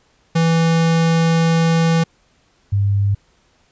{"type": "tone pair in turn", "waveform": ["square", "sine"], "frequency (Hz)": [164.81, 100.33], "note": ["E3", "G2"], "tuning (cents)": [0, 41], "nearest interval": "major sixth", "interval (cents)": 859, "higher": "first", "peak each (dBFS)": -13, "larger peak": "neither", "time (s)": [[0.35, 2.04], [2.72, 3.15]], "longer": "first", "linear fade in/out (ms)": 10, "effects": ["pink hiss -58 dBFS RMS until 3.71 s", "resampled to 16000 Hz"]}